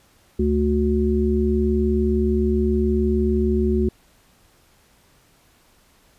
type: harmonic tone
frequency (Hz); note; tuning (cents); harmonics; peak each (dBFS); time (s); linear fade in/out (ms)
73.4; D2; 0; 1 / 3 / 5; -21 / -21 / -21; 0.39-3.89; 5
effects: pink hiss -57 dBFS RMS until 6.18 s + resampled to 32000 Hz